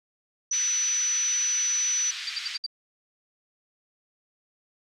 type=tone; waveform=sine; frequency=5960 Hz; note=F#8; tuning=12 cents sharp; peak=-23 dBFS; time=0.51-2.11 s; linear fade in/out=5 ms
type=band-pass noise; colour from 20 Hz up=white; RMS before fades=-36 dBFS; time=0.52-2.58 s; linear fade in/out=20 ms; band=1600 to 4900 Hz; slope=24 dB/octave
type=tone bursts; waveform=sine; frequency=4686 Hz; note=D8; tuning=5 cents flat; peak=-27 dBFS; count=5; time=2.27-2.664 s; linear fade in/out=5 ms; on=26 ms; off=66 ms
effects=none